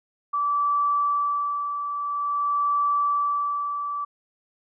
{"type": "tone with tremolo", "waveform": "sine", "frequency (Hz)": 1158, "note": "D6", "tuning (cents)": -25, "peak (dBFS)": -19, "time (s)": [0.33, 4.05], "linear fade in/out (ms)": 10, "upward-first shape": "sine", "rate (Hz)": 0.49, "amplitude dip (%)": 55, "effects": []}